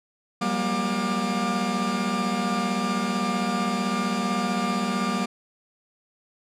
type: tone cluster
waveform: 40% pulse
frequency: 183.2 / 198.8 / 237 / 712 / 1190 Hz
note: F#3 / G3 / A#3 / F5 / D6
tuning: -17 / +25 / +29 / +33 / +22 cents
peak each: -31 / -27 / -28 / -33 / -29 dBFS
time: 0.41-5.26 s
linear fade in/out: 10 ms
effects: low-pass 8000 Hz 12 dB/octave